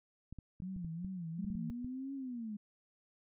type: clicks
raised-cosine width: 5 ms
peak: -34 dBFS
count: 11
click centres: 0.326 / 0.387 / 0.602 / 0.764 / 0.847 / 1.047 / 1.447 / 1.502 / 1.553 / 1.703 / 1.846 s
type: tone with vibrato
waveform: sine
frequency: 175.4 Hz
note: F3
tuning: 8 cents sharp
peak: -39 dBFS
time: 0.62-1.7 s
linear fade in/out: 0 ms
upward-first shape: sine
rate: 2.6 Hz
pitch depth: 140 cents each way
type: linear two-way sweep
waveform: sine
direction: up then down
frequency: 203.7 to 277.2 to 203.7 Hz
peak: -39 dBFS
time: 1.38-2.57 s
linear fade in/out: 10 ms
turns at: 2.14 s
effects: none